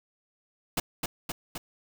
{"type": "noise with echo", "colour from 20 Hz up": "pink", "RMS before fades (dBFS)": -27, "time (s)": [0.77, 0.8], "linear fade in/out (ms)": 5, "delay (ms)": 260, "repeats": 3, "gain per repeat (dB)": -3, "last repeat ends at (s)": 1.58, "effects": []}